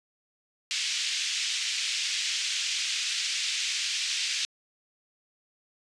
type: band-pass noise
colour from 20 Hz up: pink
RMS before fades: -30 dBFS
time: 0.71-4.45 s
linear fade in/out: 0 ms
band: 2400 to 6800 Hz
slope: 24 dB/octave
effects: resampled to 22050 Hz